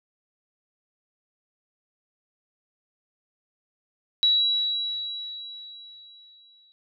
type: tone with exponential decay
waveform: sine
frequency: 3901 Hz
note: B7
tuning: 22 cents flat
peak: -16 dBFS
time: 4.23-6.72 s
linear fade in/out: 0 ms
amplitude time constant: 540 ms
effects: none